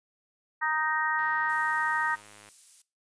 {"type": "harmonic tone", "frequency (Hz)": 311.1, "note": "D#4", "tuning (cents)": 0, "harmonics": [3, 4, 5, 6], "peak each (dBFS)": [-30, -32, -32, -30], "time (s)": [0.61, 2.16], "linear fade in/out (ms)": 20}
{"type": "click train", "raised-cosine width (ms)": 0.3, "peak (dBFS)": -35, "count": 136, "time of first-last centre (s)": [1.19, 2.488], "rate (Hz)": 104}
{"type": "noise", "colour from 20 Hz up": "violet", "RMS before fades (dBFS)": -48, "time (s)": [1.49, 2.82], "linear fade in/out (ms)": 5}
{"effects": ["noise-tail reverb RT60 0.3 s tail -19 dB re dry", "resampled to 22050 Hz"]}